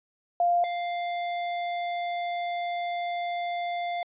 sine / square tone pair in turn, 698.5 / 698.5 Hz, F5 / F5, 0 / 0 cents, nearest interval unison, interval 0 cents, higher neither, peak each -20 / -29 dBFS, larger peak first, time 0.4-0.64 / 0.64-4.03 s, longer second, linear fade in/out 2 ms, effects resampled to 8000 Hz

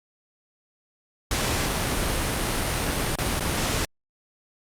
pink noise with dropouts, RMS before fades -25 dBFS, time 1.31-3.85 s, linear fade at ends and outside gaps 2 ms, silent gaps 3.156-3.185 / 3.397-3.406 s, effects low-pass 12000 Hz 12 dB/octave + Opus 48 kbps

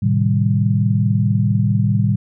sine chord, A half-diminished seventh, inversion none, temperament equal with one note detuned, 110.64 / 130.81 / 155.56 / 196 Hz, A2 / C3 / Eb3 / G3, +10 / 0 / 0 / 0 cents, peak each -16 / -20 / -22 / -19 dBFS, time 0.02-2.16 s, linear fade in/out 10 ms, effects none

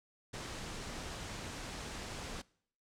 pink low-pass noise, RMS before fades -44 dBFS, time 0.33-2.42 s, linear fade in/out 10 ms, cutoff 8400 Hz, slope 24 dB/octave, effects noise-tail reverb RT60 0.6 s tail -23 dB re dry

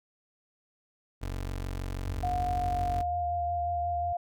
25% pulse tone, 46.25 Hz, F#1, in tune, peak -29 dBFS, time 1.21-3.03 s, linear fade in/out 20 ms
sine tone with vibrato, 79.9 Hz, D#2, 47 cents sharp, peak -36 dBFS, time 2.06-4.13 s, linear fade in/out 5 ms, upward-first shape sine, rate 5.6 Hz, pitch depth 110 cents each way
sine tone with pitch glide, 720 to 699.5 Hz, F#5 to F5, -47 to +3 cents, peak -28 dBFS, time 2.23-4.17 s, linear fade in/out 5 ms, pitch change -50 cents, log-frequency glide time 2.54-3.38 s
effects none

